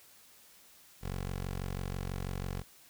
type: tone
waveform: 15% pulse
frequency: 46.11 Hz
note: F#1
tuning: 5 cents flat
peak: -29 dBFS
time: 1.01-2.64 s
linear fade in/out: 50 ms
effects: white hiss -59 dBFS RMS until 2.89 s